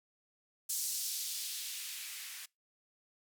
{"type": "noise with band-pass filter sweep", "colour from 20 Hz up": "violet", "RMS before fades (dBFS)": -40, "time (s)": [0.69, 2.46], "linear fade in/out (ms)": 10, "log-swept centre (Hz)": [6500, 1700], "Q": 1.2, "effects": ["noise-tail reverb RT60 0.2 s tail -24 dB re dry"]}